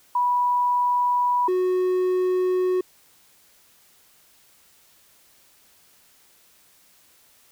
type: tone pair in turn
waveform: sine / triangle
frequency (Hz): 980 / 367.1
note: B5 / F#4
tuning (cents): -14 / -14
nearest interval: octave + perfect fourth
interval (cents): 1700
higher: first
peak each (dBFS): -18 / -17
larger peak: second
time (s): 0.15-1.48 / 1.48-2.81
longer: neither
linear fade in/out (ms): 5
effects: white hiss -57 dBFS RMS until 7.51 s